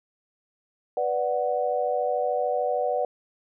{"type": "chord", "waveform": "sine", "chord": "B minor", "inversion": "none", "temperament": "equal", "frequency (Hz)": [493.9, 587.3, 740], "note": ["B4", "D5", "F#5"], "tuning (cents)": [0, 0, 0], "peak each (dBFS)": -27, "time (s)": [0.97, 3.05], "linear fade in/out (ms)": 2, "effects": []}